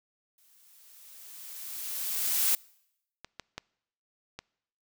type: noise with exponential growth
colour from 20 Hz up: blue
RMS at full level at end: -24 dBFS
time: 0.38-2.55 s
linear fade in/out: 2 ms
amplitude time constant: 470 ms
type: clicks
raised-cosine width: 0.2 ms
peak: -24 / -21 / -19 / -22 dBFS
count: 4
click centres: 3.246 / 3.397 / 3.58 / 4.39 s
effects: noise-tail reverb RT60 0.8 s tail -25 dB re dry